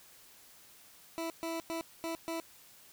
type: tone bursts at uneven times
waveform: 20% pulse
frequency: 329.6 Hz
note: E4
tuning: in tune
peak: -30 dBFS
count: 5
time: 1.18-1.3 / 1.43-1.6 / 1.7-1.81 / 2.04-2.15 / 2.28-2.4 s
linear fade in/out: 0 ms
effects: white hiss -58 dBFS RMS until 2.92 s